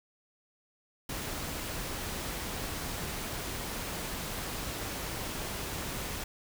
pink noise, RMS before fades -37 dBFS, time 1.09-6.24 s, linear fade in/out 5 ms, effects none

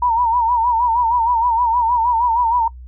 sine tone with vibrato, 941 Hz, A#5, 16 cents sharp, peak -13 dBFS, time 0.02-2.68 s, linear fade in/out 5 ms, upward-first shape sine, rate 6.4 Hz, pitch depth 89 cents each way, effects noise-tail reverb RT60 0.1 s tail -22 dB re dry + added 62 Hz sine -33 dBFS peak until 2.87 s

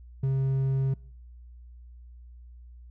sine tone with hard clipping, 134.3 Hz, C3, 46 cents sharp, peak -24 dBFS, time 0.23-0.94 s, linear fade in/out 5 ms, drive 3 dB, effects noise-tail reverb RT60 0.6 s tail -24 dB re dry + added 60 Hz sine -45 dBFS peak until 2.9 s

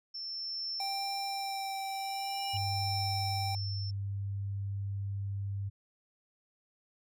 sine tone with tremolo, 5360 Hz, E8, 28 cents sharp, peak -34 dBFS, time 0.14-3.91 s, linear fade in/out 10 ms, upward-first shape triangle, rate 0.44 Hz, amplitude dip 75%
square tone with vibrato, 784 Hz, G5, in tune, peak -36 dBFS, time 0.8-3.55 s, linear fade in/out 2 ms, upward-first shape sine, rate 0.72 Hz, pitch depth 12 cents each way
triangle tone with exponential growth, 2898 Hz, F#7, 37 cents flat, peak -36 dBFS, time 1.74-2.57 s, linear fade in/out 1 ms, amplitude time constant 180 ms
sine tone with pitch glide, 100 to 99.25 Hz, G2 to G2, +35 to +22 cents, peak -33 dBFS, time 2.53-5.7 s, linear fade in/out 20 ms, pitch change -13 cents, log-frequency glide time 3.27-3.98 s
effects none

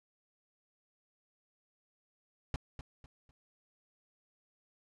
brown noise with echo, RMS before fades -33 dBFS, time 2.54-2.56 s, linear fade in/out 2 ms, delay 250 ms, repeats 3, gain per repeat -10 dB, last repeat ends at 3.31 s, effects low-pass 7000 Hz 12 dB/octave

